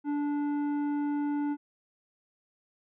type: tone with tanh clipping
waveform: sine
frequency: 291 Hz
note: D4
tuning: 16 cents flat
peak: -29 dBFS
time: 0.04-1.57 s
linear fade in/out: 50 ms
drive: 10 dB
effects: none